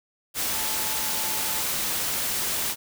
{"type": "tone in noise", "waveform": "sine", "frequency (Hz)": 872, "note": "A5", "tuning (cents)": -16, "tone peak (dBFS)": -38, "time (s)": [0.51, 1.65], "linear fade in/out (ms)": 50, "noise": "white", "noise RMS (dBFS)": -27, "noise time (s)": [0.34, 2.76], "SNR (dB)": -14, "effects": []}